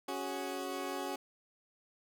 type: chord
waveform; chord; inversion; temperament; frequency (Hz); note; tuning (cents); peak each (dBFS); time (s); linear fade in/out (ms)
20% pulse; C# suspended fourth; none; equal; 277.2 / 370 / 415.3; C#4 / F#4 / G#4; 0 / 0 / 0; -36 / -35 / -39; 0.08-1.16; 5
effects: none

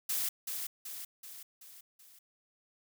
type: noise with echo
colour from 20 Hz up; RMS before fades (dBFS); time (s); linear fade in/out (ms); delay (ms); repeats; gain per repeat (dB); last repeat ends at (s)
blue; -33; 0.09-0.29; 5; 380; 5; -5; 2.19
effects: none

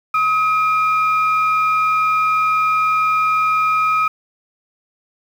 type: tone pair together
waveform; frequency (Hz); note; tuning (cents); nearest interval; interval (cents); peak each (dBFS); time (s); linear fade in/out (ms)
sine; 1271 / 2403; D#6 / D7; +36 / +39; major seventh; 1103; -13 / -21; 0.14-4.08; 5
effects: tanh soft clip ceiling -8 dBFS + 7-bit

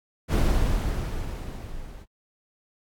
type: noise with level ramp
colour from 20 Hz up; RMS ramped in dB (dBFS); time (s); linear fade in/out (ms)
brown; -18 to -41; 0.28-2.06; 50
effects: AAC 64 kbps

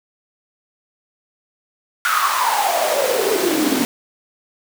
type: noise with high-pass filter sweep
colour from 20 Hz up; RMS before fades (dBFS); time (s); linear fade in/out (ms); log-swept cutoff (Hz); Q
pink; -18; 2.05-3.85; 0; 1400 to 240; 9
effects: none

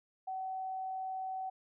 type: tone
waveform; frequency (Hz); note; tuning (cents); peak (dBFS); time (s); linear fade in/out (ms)
sine; 757; F#5; +39; -36; 0.27-1.5; 10
effects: none

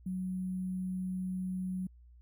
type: tone with sample-and-hold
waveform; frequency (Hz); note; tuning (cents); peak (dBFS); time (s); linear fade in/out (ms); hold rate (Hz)
sine; 185; F#3; 0; -33; 0.06-1.87; 5; 11025
effects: added 60 Hz sine -54 dBFS peak until 2.21 s

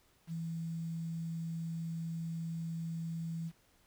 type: tone with quantisation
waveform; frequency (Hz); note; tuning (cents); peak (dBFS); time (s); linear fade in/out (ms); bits
sine; 164.81; E3; 0; -36; 0.27-3.52; 50; 10
effects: pink hiss -69 dBFS RMS until 3.86 s

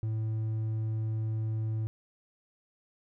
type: tone with hard clipping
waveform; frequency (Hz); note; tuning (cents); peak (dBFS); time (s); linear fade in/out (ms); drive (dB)
sine; 110; A2; 0; -30; 0.03-1.87; 0; 3
effects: none

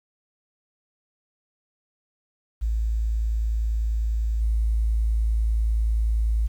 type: tone with level steps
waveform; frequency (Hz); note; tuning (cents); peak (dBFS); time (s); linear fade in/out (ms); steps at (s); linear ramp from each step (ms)
sine; 55.1; A1; +3; -21 / -19; 2.61-6.48; 20; 4.4; 20
effects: 9-bit

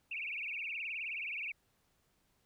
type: tone with vibrato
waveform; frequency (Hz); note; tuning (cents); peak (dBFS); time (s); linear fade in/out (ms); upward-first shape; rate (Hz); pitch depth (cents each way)
sine; 2475; D#7; -10; -37; 0.11-1.52; 5; triangle; 19; 220
effects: pink hiss -75 dBFS RMS until 2.45 s

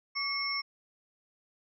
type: tone cluster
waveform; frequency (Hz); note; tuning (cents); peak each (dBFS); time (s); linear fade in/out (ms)
sine; 1141 / 2169 / 5410; C#6 / C#7 / E8; +50 / -38 / +44; -38 / -34 / -33; 0.15-0.62; 20
effects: none

